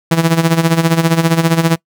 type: tone with tremolo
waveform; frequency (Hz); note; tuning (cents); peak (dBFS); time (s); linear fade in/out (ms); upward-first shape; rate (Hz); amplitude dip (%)
sawtooth; 164.81; E3; 0; -3; 0.11-1.76; 5; sine; 15; 75
effects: noise-tail reverb RT60 0.1 s tail -24 dB re dry